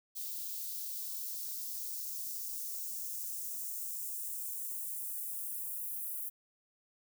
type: noise with high-pass filter sweep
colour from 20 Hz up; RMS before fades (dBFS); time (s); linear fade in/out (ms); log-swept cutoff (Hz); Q
violet; -40; 0.15-6.3; 20; 3700 to 11000; 1.5
effects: none